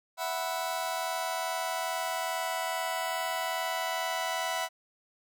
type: chord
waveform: sawtooth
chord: E suspended second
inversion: none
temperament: just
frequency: 659.3 / 741.7 / 988.9 Hz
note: E5 / F#5 / B5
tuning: 0 / +4 / +2 cents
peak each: -31 dBFS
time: 0.17-4.69 s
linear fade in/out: 50 ms
effects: none